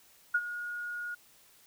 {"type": "tone with ADSR envelope", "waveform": "sine", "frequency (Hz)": 1439, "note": "F#6", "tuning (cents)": -49, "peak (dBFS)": -22, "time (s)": [0.34, 1.15], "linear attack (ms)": 9, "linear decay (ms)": 50, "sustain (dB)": -13, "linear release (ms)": 10, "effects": ["white hiss -61 dBFS RMS until 1.66 s"]}